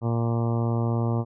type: harmonic tone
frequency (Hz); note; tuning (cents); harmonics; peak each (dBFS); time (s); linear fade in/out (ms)
116.54; A#2; 0; 1 / 2 / 3 / 4 / 5 / 6 / 7 / 8 / 9 / 10; -23 / -29 / -33 / -35 / -37 / -39 / -40 / -41 / -42 / -43; 0.01-1.25; 50
effects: none